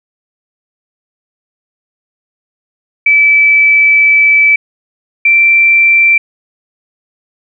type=tone pair in turn; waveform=sine; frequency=2308 / 2347 Hz; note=D7 / D7; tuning=-31 / -2 cents; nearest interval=unison; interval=29 cents; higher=second; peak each=-4 dBFS; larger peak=neither; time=3.06-4.56 / 5.25-6.18 s; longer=first; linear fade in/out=5 ms; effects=none